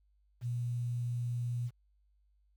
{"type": "tone with quantisation", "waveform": "sine", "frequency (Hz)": 120.7, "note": "B2", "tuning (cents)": -39, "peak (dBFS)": -32, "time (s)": [0.41, 1.71], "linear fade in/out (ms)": 50, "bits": 10, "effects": ["added 50 Hz sine -67 dBFS peak until 2.56 s"]}